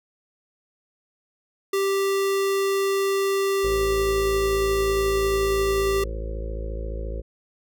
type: tone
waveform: square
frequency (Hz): 392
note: G4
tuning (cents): 0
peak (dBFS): -21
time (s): 1.73-6.04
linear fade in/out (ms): 5
type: harmonic tone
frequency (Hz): 54.4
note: A1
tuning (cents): -19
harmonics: 1 / 2 / 3 / 4 / 6 / 7 / 8 / 9 / 10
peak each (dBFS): -28 / -41 / -45 / -45 / -44 / -41 / -43 / -41 / -40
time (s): 3.63-7.22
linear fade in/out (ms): 20
effects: none